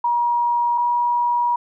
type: tone pair in turn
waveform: sine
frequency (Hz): 954 / 960.6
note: A#5 / B5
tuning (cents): +40 / -48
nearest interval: unison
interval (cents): 12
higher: second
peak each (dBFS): -16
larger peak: neither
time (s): 0.04-0.78 / 0.78-1.56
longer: second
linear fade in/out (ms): 5
effects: none